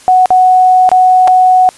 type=tone with dropouts; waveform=sine; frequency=740 Hz; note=F#5; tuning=in tune; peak=-3 dBFS; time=0.08-1.69 s; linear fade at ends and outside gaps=0 ms; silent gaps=0.258-0.305 / 0.891-0.916 / 1.275-1.279 s; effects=white hiss -38 dBFS RMS until 1.77 s + resampled to 24000 Hz